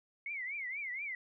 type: tone with vibrato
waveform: sine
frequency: 2152 Hz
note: C7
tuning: 48 cents sharp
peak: -37 dBFS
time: 0.26-1.15 s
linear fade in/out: 2 ms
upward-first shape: triangle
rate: 4.2 Hz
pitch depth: 200 cents each way
effects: none